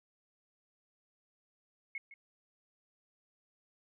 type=tone with echo; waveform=sine; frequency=2180 Hz; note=C#7; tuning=29 cents flat; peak=-37 dBFS; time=1.95-1.98 s; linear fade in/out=2 ms; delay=160 ms; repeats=1; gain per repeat=-13 dB; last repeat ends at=2.14 s; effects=none